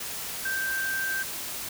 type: tone in noise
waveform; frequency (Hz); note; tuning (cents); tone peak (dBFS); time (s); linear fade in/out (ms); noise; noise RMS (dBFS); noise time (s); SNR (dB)
sine; 1568; G6; 0; -27; 0.45-1.23; 5; white; -35; 0-1.69; +5
effects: none